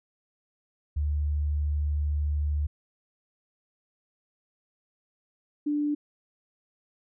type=tone pair in turn; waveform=sine; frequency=73.9 / 294.5 Hz; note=D2 / D4; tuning=+11 / +5 cents; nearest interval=2 octaves; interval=2394 cents; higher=second; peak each=-24 dBFS; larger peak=neither; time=0.96-2.67 / 5.66-5.95 s; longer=first; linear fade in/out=10 ms; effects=none